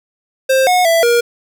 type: tone with pitch steps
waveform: square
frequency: 528 / 727 / 664 / 474.1 Hz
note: C5 / F#5 / E5 / A#4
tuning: +16 / -31 / +12 / +29 cents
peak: -10 dBFS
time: 0.49-1.21 s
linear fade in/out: 10 ms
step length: 180 ms
effects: none